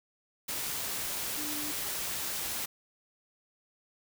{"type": "tone in noise", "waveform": "sine", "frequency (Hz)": 298.1, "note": "D4", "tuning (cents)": 26, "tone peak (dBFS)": -40, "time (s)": [1.37, 1.72], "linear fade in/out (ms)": 10, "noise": "white", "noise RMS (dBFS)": -35, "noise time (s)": [0.48, 2.66], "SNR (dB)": -8, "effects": []}